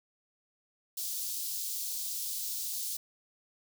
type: high-pass noise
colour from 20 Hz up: white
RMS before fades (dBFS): -36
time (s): 0.97-2.97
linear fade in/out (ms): 5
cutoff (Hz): 4000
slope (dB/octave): 24
effects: none